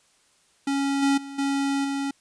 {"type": "tone with level steps", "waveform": "square", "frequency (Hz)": 277.2, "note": "C#4", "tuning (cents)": 0, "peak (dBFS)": [-23, -19, -36, -23, -26], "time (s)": [0.67, 2.11], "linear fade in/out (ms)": 5, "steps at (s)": [1.02, 1.17, 1.38, 1.84], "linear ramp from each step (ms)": 10, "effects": ["white hiss -62 dBFS RMS until 2.2 s", "resampled to 22050 Hz"]}